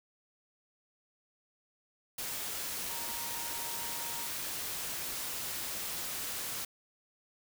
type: tone in noise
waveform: sine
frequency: 934 Hz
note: A#5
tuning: 3 cents sharp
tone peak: -46 dBFS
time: 2.89-4.27 s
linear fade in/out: 5 ms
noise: white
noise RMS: -38 dBFS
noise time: 2.18-6.65 s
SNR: -11 dB
effects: none